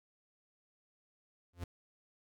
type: tone with exponential growth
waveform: 45% pulse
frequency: 87.31 Hz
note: F2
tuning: in tune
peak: -35 dBFS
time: 1.53-1.64 s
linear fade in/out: 5 ms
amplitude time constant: 23 ms
effects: none